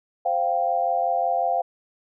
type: chord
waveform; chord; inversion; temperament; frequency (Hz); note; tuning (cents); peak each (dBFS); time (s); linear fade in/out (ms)
sine; C suspended fourth; none; equal; 523.3 / 698.5 / 784; C5 / F5 / G5; 0 / 0 / 0; -28 / -22 / -25; 0.25-1.62; 10
effects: none